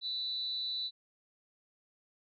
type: tone with amplitude modulation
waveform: sine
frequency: 3964 Hz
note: B7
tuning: 6 cents sharp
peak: -31 dBFS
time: 0.01-0.91 s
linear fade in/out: 50 ms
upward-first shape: sine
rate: 292 Hz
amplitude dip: 55%
effects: none